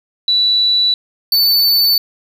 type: tone pair in turn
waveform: sine / square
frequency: 3951 / 4506 Hz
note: B7 / C#8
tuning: 0 / +28 cents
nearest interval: major second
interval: 228 cents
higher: second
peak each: -10 dBFS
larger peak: neither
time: 0.28-0.94 / 1.32-1.98 s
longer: neither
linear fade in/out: 2 ms
effects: 7-bit